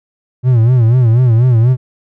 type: tone with vibrato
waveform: triangle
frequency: 120 Hz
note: B2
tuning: 49 cents flat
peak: -4 dBFS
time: 0.43-1.77 s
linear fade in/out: 50 ms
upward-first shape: sine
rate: 4.1 Hz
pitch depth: 130 cents each way
effects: none